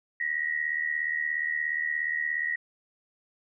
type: tone pair together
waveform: sine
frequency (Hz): 1875 / 1952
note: A#6 / B6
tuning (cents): +10 / -21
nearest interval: minor second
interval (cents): 69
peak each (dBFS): -29 / -30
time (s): 0.2-2.56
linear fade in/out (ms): 5
effects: none